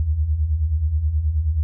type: beating tone pair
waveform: sine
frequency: 70 / 79.4 Hz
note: C#2 / D#2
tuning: +18 / +36 cents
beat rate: 9.4 Hz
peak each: -25 / -18 dBFS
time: 0-1.63 s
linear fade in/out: 0 ms
effects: none